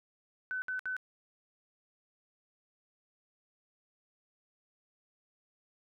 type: tone bursts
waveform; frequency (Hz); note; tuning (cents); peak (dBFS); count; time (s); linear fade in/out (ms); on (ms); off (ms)
sine; 1511; F#6; +36; -33; 3; 0.51-0.966; 0; 110; 63
effects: none